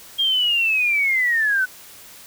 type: linear sweep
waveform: sine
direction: down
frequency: 3243 to 1480 Hz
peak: -16 dBFS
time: 0.18-1.66 s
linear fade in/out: 20 ms
effects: white hiss -43 dBFS RMS until 2.26 s